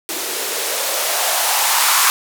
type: noise with band-pass filter sweep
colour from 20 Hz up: violet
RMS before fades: -18 dBFS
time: 0.09-2.1 s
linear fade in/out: 0 ms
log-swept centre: 340 to 1100 Hz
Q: 2.8
effects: none